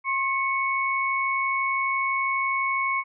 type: tone pair together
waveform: sine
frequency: 1071.4 / 2217 Hz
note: C6 / C#7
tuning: +41 / 0 cents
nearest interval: octave + minor second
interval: 1259 cents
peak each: -25 dBFS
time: 0.04-3.04 s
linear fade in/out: 50 ms
effects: none